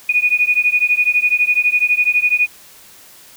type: beating tone pair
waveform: sine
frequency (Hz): 2460 / 2472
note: D#7 / D#7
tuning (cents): -20 / -12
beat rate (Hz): 12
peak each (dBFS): -15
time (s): 0.09-2.47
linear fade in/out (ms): 5
effects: white hiss -43 dBFS RMS until 3.36 s